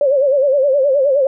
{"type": "tone with vibrato", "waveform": "sine", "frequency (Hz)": 551, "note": "C#5", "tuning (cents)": -11, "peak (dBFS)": -10, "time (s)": [0.01, 1.27], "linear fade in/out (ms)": 2, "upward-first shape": "sine", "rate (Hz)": 9.6, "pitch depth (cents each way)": 110, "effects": []}